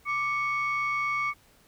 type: tone pair together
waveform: sine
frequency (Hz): 1174.7 / 2218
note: D6 / C#7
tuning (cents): 0 / 0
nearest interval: major seventh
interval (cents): 1100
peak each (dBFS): -27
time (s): 0.05-1.34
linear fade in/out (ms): 50
effects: tanh soft clip ceiling -21 dBFS + pink hiss -60 dBFS RMS until 1.67 s